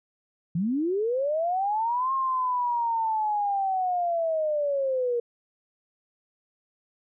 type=linear two-way sweep; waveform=sine; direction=up then down; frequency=156.5 to 1075 to 469.4 Hz; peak=-23 dBFS; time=0.55-5.2 s; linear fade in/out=5 ms; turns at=2.13 s; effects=none